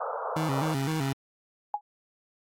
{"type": "band-pass noise", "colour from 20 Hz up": "pink", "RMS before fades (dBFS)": -33, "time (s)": [0, 0.74], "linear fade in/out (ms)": 10, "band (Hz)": [460, 1400], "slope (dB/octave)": 96}
{"type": "tone with vibrato", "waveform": "25% pulse", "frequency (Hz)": 146.7, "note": "D3", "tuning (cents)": -2, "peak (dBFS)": -23, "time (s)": [0.36, 1.13], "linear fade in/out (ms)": 5, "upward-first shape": "square", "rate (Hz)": 3.9, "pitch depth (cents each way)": 130}
{"type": "tone with exponential decay", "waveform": "sine", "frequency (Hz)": 830.6, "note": "G#5", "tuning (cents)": 0, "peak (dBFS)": -21, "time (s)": [1.74, 1.81], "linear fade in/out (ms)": 2, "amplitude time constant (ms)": 15}
{"effects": ["AAC 48 kbps"]}